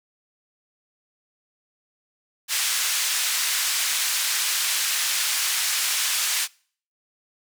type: band-pass noise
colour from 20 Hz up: white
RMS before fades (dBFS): -24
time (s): 2.48-6.48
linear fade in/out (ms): 50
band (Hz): 1500 to 9100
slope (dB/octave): 12
effects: noise-tail reverb RT60 0.5 s tail -25 dB re dry